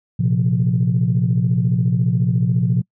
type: chord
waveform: sine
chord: Bb suspended second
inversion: none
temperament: equal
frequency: 116.54 / 130.81 / 174.61 Hz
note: Bb2 / C3 / F3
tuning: 0 / 0 / 0 cents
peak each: -18 dBFS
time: 0.19-2.82 s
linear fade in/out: 10 ms
effects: noise-tail reverb RT60 0.1 s tail -26 dB re dry + tanh soft clip ceiling -7 dBFS